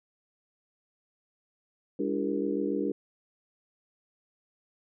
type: harmonic tone with a mistuned harmonic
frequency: 67.2 Hz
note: C2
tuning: 47 cents sharp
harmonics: 3 / 4 / 5 / 6 / 7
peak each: -35 / -31 / -34 / -33 / -35 dBFS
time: 1.99-2.92 s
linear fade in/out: 5 ms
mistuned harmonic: 4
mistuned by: +130 cents
effects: none